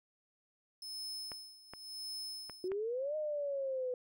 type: tone with tremolo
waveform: 40% pulse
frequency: 5210 Hz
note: E8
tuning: 21 cents flat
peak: -39 dBFS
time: 0.82-2.68 s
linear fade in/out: 2 ms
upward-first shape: sine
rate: 0.93 Hz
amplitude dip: 85%
type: clicks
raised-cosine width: 0.5 ms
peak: -31 dBFS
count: 4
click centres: 1.318 / 1.736 / 2.497 / 2.718 s
type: exponential two-way sweep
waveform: sine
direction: up then down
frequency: 358.1 to 620 to 496.4 Hz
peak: -34 dBFS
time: 2.64-3.94 s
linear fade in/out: 2 ms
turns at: 3.16 s
effects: none